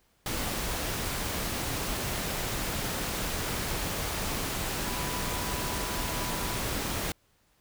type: tone in noise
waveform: sine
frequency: 987.8 Hz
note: B5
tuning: in tune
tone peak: -40 dBFS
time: 4.86-6.58 s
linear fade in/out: 2 ms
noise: pink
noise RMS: -32 dBFS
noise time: 0.26-7.12 s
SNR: -11 dB
effects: pink hiss -68 dBFS RMS until 7.6 s